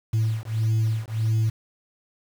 sine beating tone pair, 110 / 111.6 Hz, A2 / A2, 0 / +25 cents, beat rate 1.6 Hz, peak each -22 dBFS, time 0.13-1.5 s, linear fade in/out 10 ms, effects tanh soft clip ceiling -17 dBFS + 7-bit

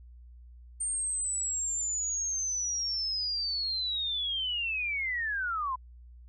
sine linear sweep, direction down, 8770 to 989 Hz, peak -29 dBFS, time 0.8-5.76 s, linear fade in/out 10 ms, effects added 60 Hz sine -48 dBFS peak until 6.28 s

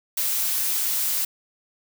blue noise, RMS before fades -24 dBFS, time 0.17-1.25 s, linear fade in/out 5 ms, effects none

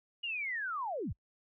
sine linear sweep, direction down, 2900 to 41.2 Hz, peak -34 dBFS, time 0.23-1.13 s, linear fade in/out 10 ms, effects noise-tail reverb RT60 0.1 s tail -24 dB re dry

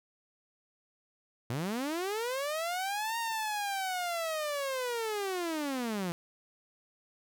sawtooth linear two-way sweep, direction up then down, 110 to 932.3 to 165.7 Hz, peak -28 dBFS, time 1.5-6.12 s, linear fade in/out 0 ms, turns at 3.18 s, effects none

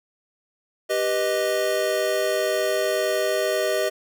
square chord, G augmented, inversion none, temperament equal, 392 / 493.9 / 622.3 Hz, G4 / B4 / D#5, 0 / 0 / 0 cents, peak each -27 / -28 / -24 dBFS, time 0.89-3.9 s, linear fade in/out 20 ms, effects none

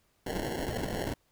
white noise with sample-and-hold, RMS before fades -34 dBFS, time 0.26-1.14 s, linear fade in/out 5 ms, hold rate 1225 Hz, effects pink hiss -71 dBFS RMS until 1.31 s

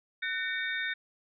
sine tone cluster, 1502 / 1821 / 2265 / 3658 Hz, F#6 / A#6 / C#7 / A#7, +26 / -41 / +37 / -33 cents, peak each -35 / -34 / -37 / -39 dBFS, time 0.22-0.94 s, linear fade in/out 10 ms, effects none

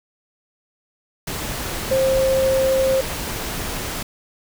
sine tone in noise, 530 Hz, C5, 22 cents sharp, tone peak -15 dBFS, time 1.91-3.01 s, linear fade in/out 5 ms, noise pink, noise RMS -27 dBFS, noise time 1.27-4.03 s, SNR +9 dB, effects none

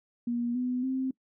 sine tone with pitch steps, 238.6 / 250 / 262 Hz, A#3 / B3 / C4, +41 / +21 / +2 cents, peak -27 dBFS, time 0.27-1.11 s, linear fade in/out 5 ms, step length 280 ms, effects noise-tail reverb RT60 0.1 s tail -22 dB re dry

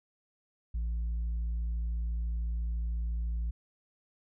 sine tone, 57 Hz, A#1, 38 cents flat, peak -27 dBFS, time 0.74-3.51 s, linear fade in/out 10 ms, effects tanh soft clip ceiling -29 dBFS

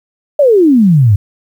sine exponential sweep, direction down, 610 to 94 Hz, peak -4 dBFS, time 0.39-1.16 s, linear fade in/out 5 ms, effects 7-bit

